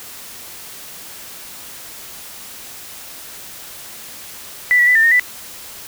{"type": "tone with pitch steps", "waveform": "sine", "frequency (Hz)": [1979, 1941, 1989, 1797, 1846, 1981], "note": ["B6", "B6", "B6", "A6", "A#6", "B6"], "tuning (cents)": [3, -31, 12, 36, -17, 5], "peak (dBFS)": -9, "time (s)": [4.71, 5.196], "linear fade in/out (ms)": 0, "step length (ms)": 81, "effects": ["white hiss -35 dBFS RMS until 5.87 s"]}